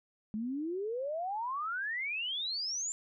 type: exponential sweep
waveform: sine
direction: up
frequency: 207.7 to 7320 Hz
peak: -33 dBFS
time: 0.34-2.92 s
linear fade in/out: 0 ms
effects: none